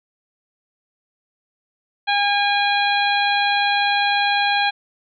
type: harmonic tone with a mistuned harmonic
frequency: 812 Hz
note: G#5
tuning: 39 cents flat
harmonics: 1 / 2 / 3 / 4 / 5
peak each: -19 / -22 / -24 / -25 / -26 dBFS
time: 2.07-4.71 s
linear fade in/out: 20 ms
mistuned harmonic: 4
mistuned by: +33 cents
effects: none